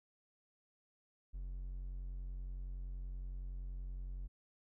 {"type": "tone", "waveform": "triangle", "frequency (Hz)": 45.33, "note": "F#1", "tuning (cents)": -35, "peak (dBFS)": -39, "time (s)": [1.33, 4.28], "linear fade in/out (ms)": 20, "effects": []}